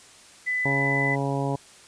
sine tone, 2000 Hz, B6, 21 cents sharp, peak -23 dBFS, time 0.46-1.16 s, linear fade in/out 20 ms
harmonic tone, 138.59 Hz, C#3, in tune, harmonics 1 / 2 / 3 / 4 / 5 / 6 / 7, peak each -27 / -30 / -32 / -33 / -34 / -35 / -35 dBFS, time 0.65-1.56 s, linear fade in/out 5 ms
effects white hiss -50 dBFS RMS until 1.87 s + resampled to 22050 Hz

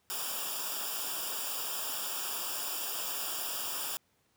white noise with comb filter, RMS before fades -36 dBFS, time 0.1-3.97 s, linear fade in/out 0 ms, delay 0.48 ms, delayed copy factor -1, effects pink hiss -72 dBFS RMS until 4.36 s + high-pass 80 Hz 12 dB/octave

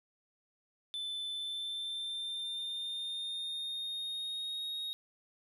triangle tone with pitch glide, 3520 to 3751 Hz, A7 to A#7, 0 to +10 cents, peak -35 dBFS, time 0.94-4.93 s, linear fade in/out 0 ms, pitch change +110 cents, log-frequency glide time 1.32-4.66 s, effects none

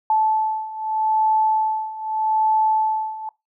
sine beating tone pair, 871 / 871.81 Hz, A5 / A5, -18 / -16 cents, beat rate 0.81 Hz, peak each -22 / -19 dBFS, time 0.1-3.29 s, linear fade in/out 2 ms, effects noise-tail reverb RT60 0.2 s tail -22 dB re dry

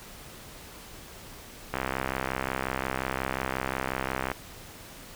click train, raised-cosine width 0.5 ms, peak -13 dBFS, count 170, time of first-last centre 1.74-4.316 s, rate 65.6 Hz, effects pink hiss -46 dBFS RMS until 5.15 s

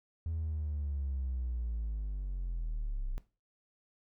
triangle linear sweep, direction down, 82.41 to 31.11 Hz, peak -30 dBFS, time 0.26-3.18 s, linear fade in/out 0 ms, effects noise-tail reverb RT60 0.3 s tail -18 dB re dry + tanh soft clip ceiling -28 dBFS

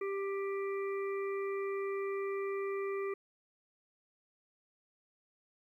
harmonic tone, 393.8 Hz, G4, 8 cents sharp, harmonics 1 / 3 / 5 / 6, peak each -34 / -44 / -48 / -50 dBFS, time 0.01-3.14 s, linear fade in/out 5 ms, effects 12-bit

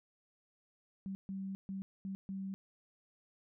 sine tone bursts at uneven times, 193.2 Hz, G3, 25 cents flat, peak -38 dBFS, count 5, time 1.06-1.15 / 1.29-1.55 / 1.69-1.82 / 2.05-2.15 / 2.29-2.54 s, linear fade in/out 0 ms, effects none

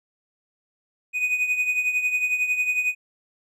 triangle tone with tremolo, 2489 Hz, D#7, in tune, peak -16 dBFS, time 1.13-2.95 s, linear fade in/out 50 ms, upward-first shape triangle, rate 11 Hz, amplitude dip 70%, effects none

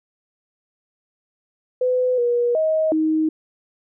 sine tone with pitch steps, 504 / 480.4 / 631 / 314.1 Hz, B4 / B4 / D#5 / D#4, +35 / -48 / +24 / +16 cents, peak -16 dBFS, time 1.81-3.29 s, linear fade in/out 5 ms, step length 370 ms, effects none

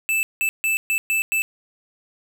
square tone bursts at uneven times, 2637 Hz, E7, in tune, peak -19 dBFS, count 6, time 0.09-0.23 / 0.41-0.49 / 0.64-0.77 / 0.9-0.98 / 1.1-1.22 / 1.32-1.42 s, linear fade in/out 0 ms, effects none

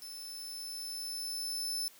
sawtooth tone with level ramp, 5270 Hz, E8, 1 cent flat, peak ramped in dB -41 to -30 dBFS, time 0.02-1.88 s, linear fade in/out 0 ms, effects white hiss -58 dBFS RMS until 1.99 s + high-pass 150 Hz 12 dB/octave

